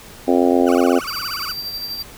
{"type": "harmonic tone", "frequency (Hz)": 87.8, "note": "F2", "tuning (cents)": 10, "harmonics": [3, 4, 5, 6, 7, 8, 9], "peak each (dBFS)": [-16, -18, -20, -22, -23, -24, -25], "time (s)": [0.27, 1], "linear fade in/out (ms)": 20}
{"type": "tone with vibrato", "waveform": "35% pulse", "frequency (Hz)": 1283, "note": "E6", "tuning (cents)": -47, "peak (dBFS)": -25, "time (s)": [0.66, 1.53], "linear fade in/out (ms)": 20, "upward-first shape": "sine", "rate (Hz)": 17, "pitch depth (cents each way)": 290}
{"type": "tone with tremolo", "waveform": "square", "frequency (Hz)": 4699, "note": "D8", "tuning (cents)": 0, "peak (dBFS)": -24, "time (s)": [1.07, 2.03], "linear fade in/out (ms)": 10, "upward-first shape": "sine", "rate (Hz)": 12, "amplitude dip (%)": 45}
{"effects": ["pink hiss -40 dBFS RMS until 2.17 s"]}